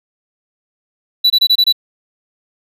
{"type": "tone bursts", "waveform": "triangle", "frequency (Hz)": 3951, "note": "B7", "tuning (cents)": 0, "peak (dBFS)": -6, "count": 6, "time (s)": [1.24, 1.726], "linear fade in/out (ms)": 10, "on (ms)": 61, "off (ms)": 24, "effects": []}